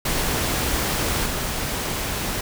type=noise with level steps; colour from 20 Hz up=pink; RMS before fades=-23 / -26 dBFS; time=0.05-2.41 s; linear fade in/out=5 ms; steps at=1.26 s; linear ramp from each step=2 ms; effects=none